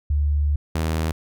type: tone pair in turn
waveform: sine / sawtooth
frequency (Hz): 73.1 / 79.84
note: D2 / D#2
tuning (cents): -7 / +45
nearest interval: major second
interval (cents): 152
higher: second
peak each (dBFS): -17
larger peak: neither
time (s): 0.1-0.56 / 0.75-1.12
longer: first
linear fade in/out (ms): 5
effects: none